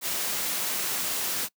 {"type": "noise", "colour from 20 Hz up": "white", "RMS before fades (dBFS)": -29, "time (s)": [0.01, 1.49], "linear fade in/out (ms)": 50, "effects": ["noise-tail reverb RT60 0.1 s tail -23 dB re dry", "high-pass 150 Hz 12 dB/octave"]}